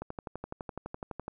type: click train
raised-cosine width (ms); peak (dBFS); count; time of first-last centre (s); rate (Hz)
1; -23; 16; 0.02-1.281; 11.9
effects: none